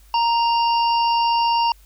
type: harmonic tone with a mistuned harmonic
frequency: 932.3 Hz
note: A#5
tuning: in tune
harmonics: 1 / 3 / 5 / 6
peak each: -16 / -26 / -30 / -32 dBFS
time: 0.14-1.72 s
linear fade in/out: 2 ms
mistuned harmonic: 6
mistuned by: -62 cents
effects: added 50 Hz sine -47 dBFS peak until 1.85 s + white hiss -56 dBFS RMS until 1.85 s